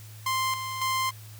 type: tone with tremolo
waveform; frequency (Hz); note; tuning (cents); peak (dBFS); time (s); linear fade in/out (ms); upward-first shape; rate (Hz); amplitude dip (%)
sawtooth; 1046.5; C6; 0; -21; 0.26-1.11; 5; square; 1.8; 55
effects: added 107 Hz sine -43 dBFS peak until 1.39 s + white hiss -51 dBFS RMS until 1.39 s